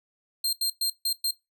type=tone bursts at uneven times; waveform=sawtooth; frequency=4186 Hz; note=C8; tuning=in tune; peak=-21 dBFS; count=5; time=0.44-0.53 / 0.61-0.7 / 0.81-0.9 / 1.05-1.13 / 1.24-1.31 s; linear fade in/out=5 ms; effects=noise-tail reverb RT60 0.2 s tail -19 dB re dry